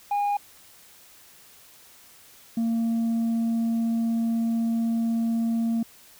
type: tone pair in turn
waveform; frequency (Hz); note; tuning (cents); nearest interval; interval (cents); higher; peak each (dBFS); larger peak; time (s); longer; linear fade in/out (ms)
sine; 816 / 229; G#5 / A#3; -31 / -31; octave + minor seventh; 2200; first; -19; neither; 0.11-0.37 / 2.57-5.83; second; 5
effects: tanh soft clip ceiling -21 dBFS + white hiss -52 dBFS RMS until 6.19 s